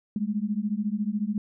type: beating tone pair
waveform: sine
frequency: 202.2 / 216.2 Hz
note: G#3 / A3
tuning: -46 / -30 cents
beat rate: 14 Hz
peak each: -28 dBFS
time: 0.16-1.38 s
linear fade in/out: 2 ms
effects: none